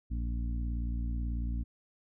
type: harmonic tone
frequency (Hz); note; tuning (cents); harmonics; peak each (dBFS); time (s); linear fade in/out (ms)
58.27; A#1; 0; 1 / 2 / 3 / 4 / 5; -31 / -42 / -47 / -43 / -48; 0.1-1.64; 20
effects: none